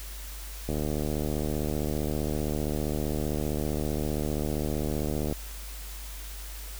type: click train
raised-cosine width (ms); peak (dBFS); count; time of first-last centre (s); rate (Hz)
2; -17; 350; 0.69-5.325; 75.3
effects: added 50 Hz sine -38 dBFS peak until 6.79 s + white hiss -44 dBFS RMS until 6.79 s